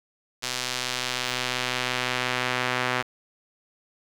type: tone with band-pass filter sweep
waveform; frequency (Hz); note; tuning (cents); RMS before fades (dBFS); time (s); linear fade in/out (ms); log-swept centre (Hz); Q
sawtooth; 125.7; B2; +31; -28; 0.42-3.03; 20; 5100 to 1800; 0.93
effects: 8-bit